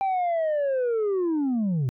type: linear sweep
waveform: sine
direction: down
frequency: 790 to 118.3 Hz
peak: -19 dBFS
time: 0.01-1.89 s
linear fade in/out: 0 ms
effects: tanh soft clip ceiling -21 dBFS